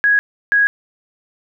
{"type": "tone pair in turn", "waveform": "sine", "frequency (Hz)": [1661.2, 1654.8], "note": ["G#6", "G#6"], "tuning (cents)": [0, -7], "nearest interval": "unison", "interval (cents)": 7, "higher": "first", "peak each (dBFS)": -10, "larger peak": "neither", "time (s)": [[0.04, 0.19], [0.52, 0.67]], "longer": "neither", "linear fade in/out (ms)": 0, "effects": []}